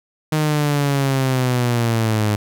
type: linear sweep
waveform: sawtooth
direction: down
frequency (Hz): 155.56 to 103.83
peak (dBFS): -12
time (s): 0.32-2.36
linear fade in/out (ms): 5
effects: none